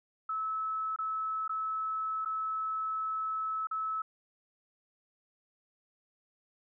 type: tone with dropouts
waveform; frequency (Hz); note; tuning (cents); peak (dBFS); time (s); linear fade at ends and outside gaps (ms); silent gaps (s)
sine; 1300; E6; -24; -31; 0.29-4.02; 5; 0.962-0.987 / 1.479-1.493 / 2.249-2.257 / 3.671-3.711
effects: none